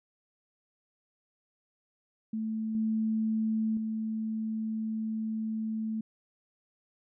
sine tone with level steps, 220 Hz, A3, in tune, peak -30 / -26 / -30 dBFS, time 2.33-6.01 s, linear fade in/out 5 ms, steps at 2.75 / 3.77 s, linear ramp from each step 2 ms, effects none

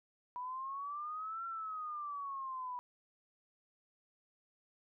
sine exponential two-way sweep, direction up then down, 979 to 1364 to 979 Hz, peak -39 dBFS, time 0.36-2.79 s, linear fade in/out 0 ms, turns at 1.45 s, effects none

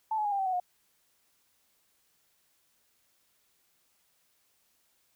sine tone with pitch steps, 878 / 849.6 / 822 / 795.4 / 769.7 / 744.7 / 720.6 Hz, A5 / G#5 / G#5 / G5 / G5 / F#5 / F#5, -4 / +39 / -18 / +25 / -32 / +11 / -46 cents, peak -27 dBFS, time 0.11-0.6 s, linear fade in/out 5 ms, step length 70 ms, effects white hiss -71 dBFS RMS until 5.15 s

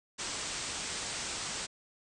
white low-pass noise, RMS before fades -38 dBFS, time 0.18-1.67 s, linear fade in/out 20 ms, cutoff 8700 Hz, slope 96 dB/octave, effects none

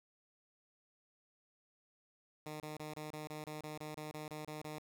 10% pulse tone bursts, 152.8 Hz, D#3, 31 cents flat, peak -35 dBFS, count 14, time 2.46-4.784 s, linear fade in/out 2 ms, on 140 ms, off 28 ms, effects none

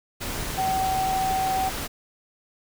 sine tone in noise, 761 Hz, F#5, 48 cents sharp, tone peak -22 dBFS, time 0.57-1.7 s, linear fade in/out 20 ms, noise pink, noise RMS -31 dBFS, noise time 0.2-1.88 s, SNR +6 dB, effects none

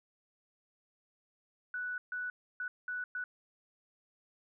sine tone bursts at uneven times, 1481 Hz, F#6, 1 cent sharp, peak -35 dBFS, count 5, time 1.74-1.98 / 2.12-2.3 / 2.6-2.68 / 2.88-3.04 / 3.15-3.24 s, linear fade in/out 2 ms, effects none

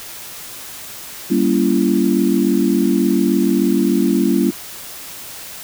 sine chord, G diminished seventh, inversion none, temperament just, 196 / 235.2 / 282.2 / 338.7 Hz, G3 / Bb3 / Db4 / Fb4, 0 / +16 / +31 / +47 cents, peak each -18 dBFS, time 1.3-4.51 s, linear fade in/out 10 ms, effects white hiss -33 dBFS RMS until 5.63 s

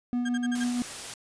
triangle tone with tremolo, 244.1 Hz, B3, 20 cents flat, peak -22 dBFS, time 0.13-0.82 s, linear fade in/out 0 ms, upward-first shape triangle, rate 6.2 Hz, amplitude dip 35%
35% pulse tone bursts, 1611 Hz, G6, 47 cents sharp, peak -31 dBFS, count 5, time 0.25-0.643 s, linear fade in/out 10 ms, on 41 ms, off 47 ms
white noise, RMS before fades -38 dBFS, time 0.55-1.14 s, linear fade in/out 2 ms
effects resampled to 22050 Hz

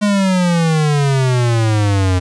square exponential sweep, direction down, 210 to 89.9 Hz, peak -12 dBFS, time 0.01-2.2 s, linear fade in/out 20 ms, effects resampled to 22050 Hz + 8-bit

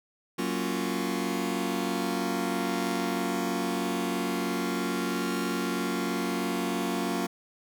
sawtooth chord, Gb major seventh, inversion none, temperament just, 185 / 231.2 / 277.5 / 346.9 Hz, Gb3 / Bb3 / Db4 / F4, 0 / -14 / +2 / -12 cents, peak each -29 dBFS, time 0.38-7.27 s, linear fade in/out 10 ms, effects none

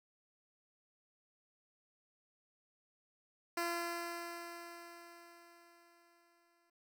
10% pulse tone with exponential decay, 342.1 Hz, F4, 36 cents flat, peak -26 dBFS, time 3.57-6.7 s, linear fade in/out 5 ms, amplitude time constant 680 ms, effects none

